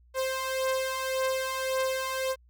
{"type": "beating tone pair", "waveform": "sawtooth", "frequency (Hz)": [523.3, 525.1], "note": ["C5", "C5"], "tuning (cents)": [0, 6], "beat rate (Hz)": 1.8, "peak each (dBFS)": [-29, -25], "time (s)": [0.14, 2.36], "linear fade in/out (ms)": 50, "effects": ["added 60 Hz sine -56 dBFS peak until 2.49 s"]}